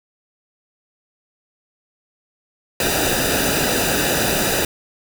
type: noise with comb filter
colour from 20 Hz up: pink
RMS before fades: -19 dBFS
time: 2.8-4.65 s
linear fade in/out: 2 ms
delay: 0.92 ms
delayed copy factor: -0.75
effects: none